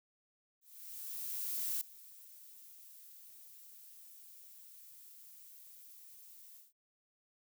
violet noise with ADSR envelope, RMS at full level -36 dBFS, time 0.61-6.73 s, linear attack 1200 ms, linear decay 6 ms, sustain -20 dB, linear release 170 ms, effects none

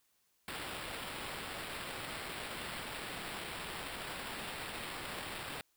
white noise with sample-and-hold, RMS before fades -43 dBFS, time 0.48-5.61 s, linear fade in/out 0 ms, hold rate 6300 Hz, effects white hiss -75 dBFS RMS until 5.76 s

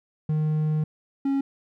triangle tone pair in turn, 154.1 / 274.6 Hz, D#3 / C#4, -16 / -16 cents, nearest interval minor seventh, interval 1000 cents, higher second, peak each -19 / -19 dBFS, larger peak neither, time 0.29-0.84 / 1.25-1.41 s, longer first, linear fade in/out 5 ms, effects none

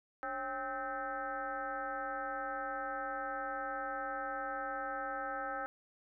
sine tone with frequency modulation, 1046.5 Hz, C6, in tune, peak -36 dBFS, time 0.23-5.66 s, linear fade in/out 0 ms, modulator 252 Hz, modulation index 2.3, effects none

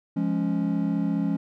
triangle chord, Db major, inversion first, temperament just, 173.24 / 207.9 / 277.2 Hz, F3 / Ab3 / Db4, -14 / +2 / 0 cents, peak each -25 dBFS, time 0.16-1.37 s, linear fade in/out 10 ms, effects none

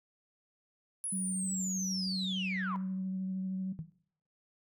sine linear sweep, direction down, 10520 to 932.3 Hz, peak -33 dBFS, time 1.04-2.76 s, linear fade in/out 0 ms
sine tone with vibrato, 188.4 Hz, F#3, 32 cents sharp, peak -32 dBFS, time 1.12-3.73 s, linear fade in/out 10 ms, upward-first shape sine, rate 13 Hz, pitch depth 13 cents each way
sine tone with exponential decay, 160 Hz, D#3, 49 cents sharp, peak -32 dBFS, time 3.79-3.92 s, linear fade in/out 0 ms, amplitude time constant 27 ms
effects noise-tail reverb RT60 0.6 s tail -18 dB re dry + tanh soft clip ceiling -27 dBFS

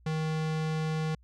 square tone, 157.3 Hz, D#3, 19 cents sharp, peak -29 dBFS, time 0.06-1.15 s, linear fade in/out 5 ms, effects added 60 Hz sine -56 dBFS peak until 1.23 s + low-pass 6000 Hz 12 dB/octave

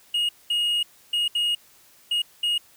triangle tone bursts at uneven times, 2870 Hz, F7, 47 cents sharp, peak -19 dBFS, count 6, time 0.14-0.29 / 0.5-0.83 / 1.13-1.28 / 1.35-1.55 / 2.11-2.22 / 2.43-2.58 s, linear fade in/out 5 ms, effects white hiss -55 dBFS RMS until 2.76 s

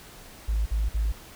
sine tone bursts, 53.9 Hz, A1, 35 cents flat, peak -21 dBFS, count 3, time 0.48-1.122 s, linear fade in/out 10 ms, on 180 ms, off 51 ms, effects tanh soft clip ceiling -18 dBFS + pink hiss -47 dBFS RMS until 1.35 s

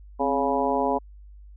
harmonic tone with a mistuned harmonic, 139.9 Hz, C#3, 16 cents sharp, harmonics 2 / 3 / 4 / 5 / 6 / 7, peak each -28 / -28 / -28 / -28 / -28 / -28 dBFS, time 0.19-0.99 s, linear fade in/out 20 ms, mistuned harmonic 2, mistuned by -94 cents, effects added 50 Hz sine -43 dBFS peak until 1.56 s

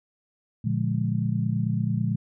sine chord, Bb dominant seventh, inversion none, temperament just, 116.54 / 145.68 / 174.81 / 209.8 Hz, Bb2 / D3 / F3 / Ab3, 0 / -14 / +2 / +18 cents, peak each -26 / -29 / -29 / -29 dBFS, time 0.64-2.16 s, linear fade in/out 10 ms, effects none

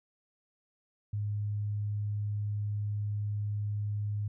sine tone, 103.83 Hz, G#2, in tune, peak -30 dBFS, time 1.13-4.28 s, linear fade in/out 5 ms, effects none

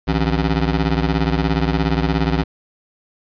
20% pulse ring-modulated tone, 110 Hz, A2, in tune, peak -8 dBFS, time 0.07-2.44 s, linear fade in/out 10 ms, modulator 46.5 Hz, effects resampled to 11025 Hz

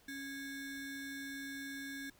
square ring-modulated tone, 963 Hz, B5, 44 cents flat, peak -40 dBFS, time 0.08-2.1 s, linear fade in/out 5 ms, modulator 687 Hz, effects pink hiss -66 dBFS RMS until 2.19 s

